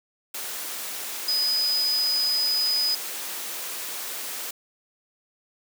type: tone in noise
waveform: sine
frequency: 4990 Hz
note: D#8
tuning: 4 cents sharp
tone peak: -21 dBFS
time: 1.28-2.95 s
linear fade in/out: 5 ms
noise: white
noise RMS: -33 dBFS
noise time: 0.34-4.51 s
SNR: +9 dB
effects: high-pass 300 Hz 12 dB/octave